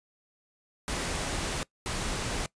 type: noise bursts at uneven times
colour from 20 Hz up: pink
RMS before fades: -32 dBFS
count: 2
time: 0.88-1.63 / 1.86-2.46 s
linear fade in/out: 0 ms
effects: noise-tail reverb RT60 0.1 s tail -21 dB re dry + resampled to 22050 Hz